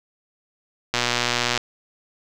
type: click train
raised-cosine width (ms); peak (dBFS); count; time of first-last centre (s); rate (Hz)
0.2; -3; 78; 0.94-1.576; 121
effects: none